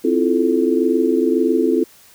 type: chord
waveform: sine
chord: F major seventh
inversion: second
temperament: just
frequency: 261.9 / 327.4 / 349.2 / 436.5 Hz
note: C4 / E4 / F4 / A4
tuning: +2 / -12 / 0 / -14 cents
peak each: -19 dBFS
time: 0.04-1.84 s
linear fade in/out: 10 ms
effects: white hiss -48 dBFS RMS until 2.14 s